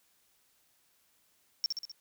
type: tone with echo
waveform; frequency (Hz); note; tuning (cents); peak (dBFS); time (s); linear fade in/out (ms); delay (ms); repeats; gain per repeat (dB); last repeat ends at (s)
triangle; 5480; F8; -34; -25; 1.64-1.66; 0; 64; 4; -4; 1.916
effects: white hiss -70 dBFS RMS until 2 s